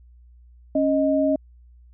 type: tone pair together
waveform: sine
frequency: 276.5 / 622.4 Hz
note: C#4 / D#5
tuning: -4 / 0 cents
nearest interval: octave + major second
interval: 1404 cents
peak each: -20 / -20 dBFS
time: 0.75-1.36 s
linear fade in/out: 5 ms
effects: added 60 Hz sine -47 dBFS peak until 1.93 s